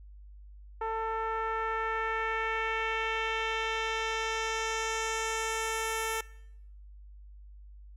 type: tone with low-pass filter sweep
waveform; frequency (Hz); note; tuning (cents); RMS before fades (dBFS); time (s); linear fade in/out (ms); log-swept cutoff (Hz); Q
10% pulse; 445.8; A4; +23; -32; 0.81-6.21; 5; 1000 to 12000; 1.5
effects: noise-tail reverb RT60 0.8 s tail -22 dB re dry + added 50 Hz sine -47 dBFS peak until 7.96 s